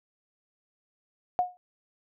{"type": "tone with exponential decay", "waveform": "sine", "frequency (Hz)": 722, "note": "F#5", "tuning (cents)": -43, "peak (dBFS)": -18, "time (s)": [1.39, 1.57], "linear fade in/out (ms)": 0, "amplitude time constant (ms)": 37, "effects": []}